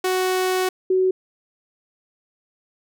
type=tone pair in turn; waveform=sawtooth / sine; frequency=371 / 373.8 Hz; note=F#4 / F#4; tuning=+5 / +18 cents; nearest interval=unison; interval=13 cents; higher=second; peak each=-15 dBFS; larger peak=neither; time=0.04-0.69 / 0.9-1.11 s; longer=first; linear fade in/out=5 ms; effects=none